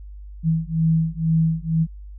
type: beating tone pair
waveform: sine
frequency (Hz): 161 / 163.1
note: E3 / E3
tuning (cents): -41 / -18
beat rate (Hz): 2.1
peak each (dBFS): -20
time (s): 0.43-1.87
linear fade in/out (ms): 50
effects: added 50 Hz sine -35 dBFS peak until 2.18 s